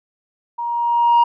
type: tone with level ramp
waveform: sine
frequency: 945 Hz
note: A#5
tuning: 23 cents sharp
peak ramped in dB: -22 to -6 dBFS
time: 0.58-1.24 s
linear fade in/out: 10 ms
effects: tanh soft clip ceiling -8 dBFS